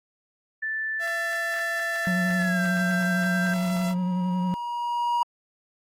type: tone with pitch glide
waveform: sine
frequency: 1760 to 1577.1 Hz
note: A6 to G6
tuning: 0 to +10 cents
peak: -26 dBFS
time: 0.62-3.54 s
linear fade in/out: 10 ms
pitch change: -190 cents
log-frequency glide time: 2.36-2.62 s
type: tone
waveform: sawtooth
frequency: 672 Hz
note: E5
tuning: 33 cents sharp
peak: -27 dBFS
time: 0.99-3.95 s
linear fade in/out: 50 ms
type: tone with vibrato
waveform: triangle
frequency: 181.3 Hz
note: F#3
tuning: 35 cents flat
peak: -21 dBFS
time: 2.07-4.54 s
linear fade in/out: 0 ms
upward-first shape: sine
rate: 11 Hz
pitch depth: 29 cents each way
type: tone with exponential growth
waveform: triangle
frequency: 955 Hz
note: A#5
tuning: 42 cents sharp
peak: -18 dBFS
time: 2.56-5.23 s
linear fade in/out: 2 ms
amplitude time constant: 580 ms
effects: AAC 48 kbps